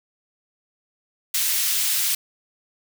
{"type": "high-pass noise", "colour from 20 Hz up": "white", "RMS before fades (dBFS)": -22, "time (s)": [1.34, 2.15], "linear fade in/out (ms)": 5, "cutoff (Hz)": 2200, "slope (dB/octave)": 12, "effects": []}